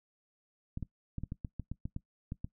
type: clicks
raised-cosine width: 5 ms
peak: -25 dBFS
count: 12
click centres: 0.774 / 0.827 / 1.183 / 1.236 / 1.321 / 1.448 / 1.597 / 1.716 / 1.855 / 1.964 / 2.321 / 2.445 s
effects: noise-tail reverb RT60 0.1 s tail -19 dB re dry